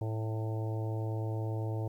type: harmonic tone with a mistuned harmonic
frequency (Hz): 110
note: A2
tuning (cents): 0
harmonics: 1 / 3 / 4 / 5 / 6 / 7 / 8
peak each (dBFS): -32 / -42 / -44 / -46 / -48 / -49 / -50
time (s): 0.01-1.88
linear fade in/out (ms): 5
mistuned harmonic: 8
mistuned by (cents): +35
effects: 11-bit